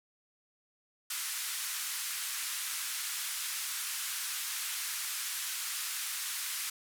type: band-pass noise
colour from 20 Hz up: white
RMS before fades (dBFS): -37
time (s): 1.1-6.7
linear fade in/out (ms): 5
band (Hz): 1200 to 13000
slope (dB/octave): 24
effects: none

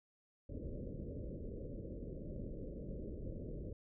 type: low-pass noise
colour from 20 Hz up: pink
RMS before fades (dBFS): -45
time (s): 0.49-3.73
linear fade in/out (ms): 5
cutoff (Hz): 580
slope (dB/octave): 96
effects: none

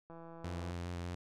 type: click train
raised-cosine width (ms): 1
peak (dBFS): -38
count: 102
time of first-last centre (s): 0.1-0.708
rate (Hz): 166
type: tone with vibrato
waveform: sawtooth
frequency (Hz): 87.31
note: F2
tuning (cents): 0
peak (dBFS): -35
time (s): 0.44-1.15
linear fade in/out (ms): 5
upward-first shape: square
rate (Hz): 4.9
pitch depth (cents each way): 16
effects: low-pass 8000 Hz 12 dB/octave

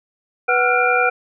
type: tone cluster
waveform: sine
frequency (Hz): 491.9 / 748 / 1369 / 1440 / 2381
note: B4 / F#5 / F6 / F#6 / D7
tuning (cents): -7 / +19 / -35 / -47 / +23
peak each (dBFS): -20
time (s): 0.48-1.1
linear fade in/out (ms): 10
effects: none

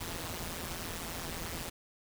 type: noise with amplitude modulation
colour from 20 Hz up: pink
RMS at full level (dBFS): -36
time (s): 0-1.7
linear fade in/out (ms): 10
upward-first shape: sine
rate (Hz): 169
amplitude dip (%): 85
effects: none

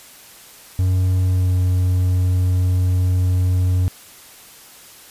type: tone with pitch glide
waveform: triangle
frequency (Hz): 92.5 to 91.33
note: F#2 to F#2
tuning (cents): 0 to -22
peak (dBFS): -12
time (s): 0.79-3.88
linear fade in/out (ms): 0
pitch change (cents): -22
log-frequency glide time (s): 1.21-1.55
effects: white hiss -43 dBFS RMS until 5.1 s + resampled to 32000 Hz

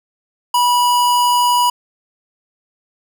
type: tone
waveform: square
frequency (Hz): 976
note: B5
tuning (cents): -21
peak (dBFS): -12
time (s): 0.54-1.7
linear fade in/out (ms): 5
effects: none

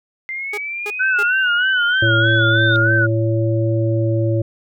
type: linear sweep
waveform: sine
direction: up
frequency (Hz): 2078 to 3648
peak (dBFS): -23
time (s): 0.29-2.76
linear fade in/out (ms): 0
type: tone bursts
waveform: sawtooth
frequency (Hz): 415.3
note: G#4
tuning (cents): 0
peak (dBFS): -21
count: 3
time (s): 0.53-1.231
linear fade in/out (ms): 5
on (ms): 47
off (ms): 280
type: tone with vibrato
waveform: sine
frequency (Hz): 1480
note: F#6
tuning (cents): 0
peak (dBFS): -14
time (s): 0.99-3.07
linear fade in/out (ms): 20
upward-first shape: sine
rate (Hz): 3.2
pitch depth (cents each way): 87
type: harmonic tone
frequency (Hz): 112.4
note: A2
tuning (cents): +37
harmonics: 1 / 3 / 5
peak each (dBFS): -16 / -21 / -23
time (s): 2.02-4.42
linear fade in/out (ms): 5
effects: none

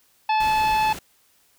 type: harmonic tone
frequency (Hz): 867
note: A5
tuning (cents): -26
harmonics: 1 / 2 / 3 / 4 / 5 / 6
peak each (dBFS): -18 / -34 / -28 / -37 / -37 / -44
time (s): 0.29-0.93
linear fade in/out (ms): 5
type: noise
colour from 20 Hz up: pink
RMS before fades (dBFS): -35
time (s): 0.4-0.99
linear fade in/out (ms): 5
effects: white hiss -61 dBFS RMS until 1.58 s

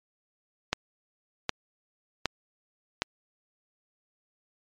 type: click train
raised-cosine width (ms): 0.2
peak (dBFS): -7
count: 4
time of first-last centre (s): 0.73-3.02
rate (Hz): 1.31
effects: low-pass 7000 Hz 12 dB/octave + MP3 96 kbps

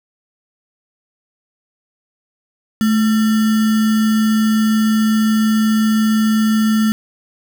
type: tone with sample-and-hold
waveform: sine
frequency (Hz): 217.8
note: A3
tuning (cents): -17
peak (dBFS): -11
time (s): 2.81-6.92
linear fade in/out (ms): 0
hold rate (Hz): 1575
effects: none

